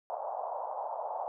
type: band-pass noise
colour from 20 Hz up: pink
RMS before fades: -37 dBFS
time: 0.1-1.28 s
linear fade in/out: 0 ms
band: 590 to 950 Hz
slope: 48 dB/octave
effects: none